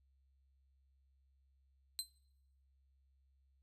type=tone with exponential decay; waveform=25% pulse; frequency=4096 Hz; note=C8; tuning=38 cents flat; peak=-29 dBFS; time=1.99-2.09 s; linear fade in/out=0 ms; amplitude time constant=21 ms; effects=noise-tail reverb RT60 0.9 s tail -24 dB re dry + added 67 Hz sine -70 dBFS peak until 3.62 s